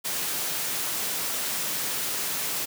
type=high-pass noise; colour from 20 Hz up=white; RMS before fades=-29 dBFS; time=0.04-2.66 s; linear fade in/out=20 ms; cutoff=110 Hz; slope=24 dB/octave; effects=none